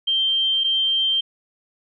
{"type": "tone pair in turn", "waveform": "sine", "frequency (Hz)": [3148, 3148], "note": ["G7", "G7"], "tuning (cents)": [7, 7], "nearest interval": "unison", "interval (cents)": 0, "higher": "neither", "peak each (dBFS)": -17, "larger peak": "neither", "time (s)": [[0.07, 0.64], [0.64, 1.21]], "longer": "neither", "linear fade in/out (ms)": 10, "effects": []}